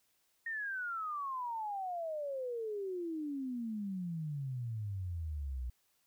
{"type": "exponential sweep", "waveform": "sine", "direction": "down", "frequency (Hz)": [1864.7, 59.6], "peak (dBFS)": -36, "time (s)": [0.46, 5.7], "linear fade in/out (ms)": 5, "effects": ["white hiss -75 dBFS RMS until 6.06 s"]}